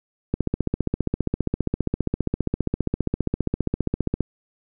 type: click train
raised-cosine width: 3 ms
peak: -8 dBFS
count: 59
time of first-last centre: 0.34-4.207 s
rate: 15 Hz
effects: none